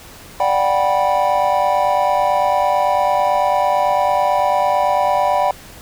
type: chord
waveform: triangle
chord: G major seventh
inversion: second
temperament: just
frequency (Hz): 588 / 735 / 784 / 980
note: D5 / F#5 / G5 / B5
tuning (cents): +2 / -12 / 0 / -14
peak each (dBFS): -17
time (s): 0.4-5.51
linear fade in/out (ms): 2
effects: pink hiss -39 dBFS RMS until 5.81 s